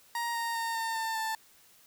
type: tone with pitch steps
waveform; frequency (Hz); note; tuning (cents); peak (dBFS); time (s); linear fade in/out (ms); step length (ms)
30% pulse; 939 / 928.2 / 917.6 / 907 / 896.6 / 886.3; A#5 / A#5 / A#5 / A#5 / A5 / A5; +12 / -8 / -28 / -48 / +32 / +12; -28; 0.15-1.35; 2; 200
effects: white hiss -60 dBFS RMS until 1.86 s